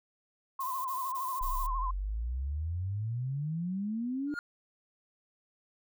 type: tone with vibrato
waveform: sine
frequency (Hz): 1046.5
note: C6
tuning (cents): 0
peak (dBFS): -32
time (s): 0.59-1.91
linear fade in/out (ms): 5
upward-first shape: sine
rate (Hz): 13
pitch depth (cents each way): 74
type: noise bursts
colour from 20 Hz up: violet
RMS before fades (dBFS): -43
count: 4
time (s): 0.6-1.669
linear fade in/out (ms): 10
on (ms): 250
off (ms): 23
type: exponential sweep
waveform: sine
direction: up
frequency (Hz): 30.38 to 301.3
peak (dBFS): -31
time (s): 1.41-4.34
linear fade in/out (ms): 0
type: tone with exponential growth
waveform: triangle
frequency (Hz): 1417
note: F6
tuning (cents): +25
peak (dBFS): -28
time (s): 4.27-4.39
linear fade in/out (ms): 1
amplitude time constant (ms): 26
effects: none